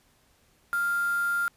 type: tone with quantisation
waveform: sine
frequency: 1396.9 Hz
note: F6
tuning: in tune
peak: -24 dBFS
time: 0.73-1.48 s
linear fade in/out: 0 ms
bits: 6
effects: pink hiss -64 dBFS RMS until 1.56 s + resampled to 32000 Hz